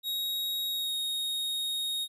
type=tone with pitch glide; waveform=45% pulse; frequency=3786 to 3740 Hz; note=A#7 to A#7; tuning=+26 to +5 cents; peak=-29 dBFS; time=0.03-2.08 s; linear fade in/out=50 ms; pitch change=-21 cents; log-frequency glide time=0.66-0.96 s; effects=none